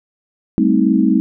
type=chord; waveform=sine; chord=A half-diminished seventh; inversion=third; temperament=equal with one note detuned; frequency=196 / 220 / 261.6 / 317.1 Hz; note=G3 / A3 / C4 / Eb4; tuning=0 / 0 / 0 / +33 cents; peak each=-16 dBFS; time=0.58-1.2 s; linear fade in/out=0 ms; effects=none